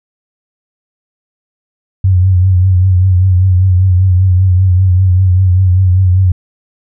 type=tone with vibrato; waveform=sine; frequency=92.4 Hz; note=F#2; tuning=2 cents flat; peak=-5 dBFS; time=2.04-6.32 s; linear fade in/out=5 ms; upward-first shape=triangle; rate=5.1 Hz; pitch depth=68 cents each way; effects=none